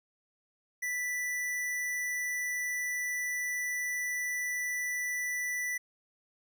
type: tone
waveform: square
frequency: 1975.5 Hz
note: B6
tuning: in tune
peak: -32 dBFS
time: 0.82-5.78 s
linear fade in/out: 10 ms
effects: none